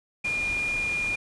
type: tone in noise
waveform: sine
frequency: 2419 Hz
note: D#7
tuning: 49 cents flat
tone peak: -25 dBFS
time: 0.24-1.16 s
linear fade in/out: 10 ms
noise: pink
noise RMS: -38 dBFS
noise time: 0.24-1.16 s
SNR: +10 dB
effects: resampled to 22050 Hz